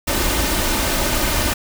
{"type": "noise with comb filter", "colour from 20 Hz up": "pink", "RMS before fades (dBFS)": -19, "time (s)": [0.07, 1.54], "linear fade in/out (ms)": 10, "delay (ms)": 3.3, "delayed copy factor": 0.5, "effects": []}